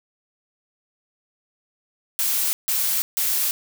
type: noise bursts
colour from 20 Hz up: blue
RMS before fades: -22 dBFS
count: 3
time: 2.19-3.51 s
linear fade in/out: 0 ms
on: 340 ms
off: 150 ms
effects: none